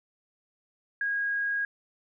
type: tone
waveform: sine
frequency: 1639 Hz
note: G#6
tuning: 23 cents flat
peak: -26 dBFS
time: 1.01-1.65 s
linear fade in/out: 2 ms
effects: none